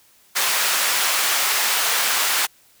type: high-pass noise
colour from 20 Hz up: pink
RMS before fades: -20 dBFS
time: 0.35-2.47 s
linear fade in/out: 20 ms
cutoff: 1100 Hz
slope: 12 dB/octave
effects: white hiss -55 dBFS RMS until 2.8 s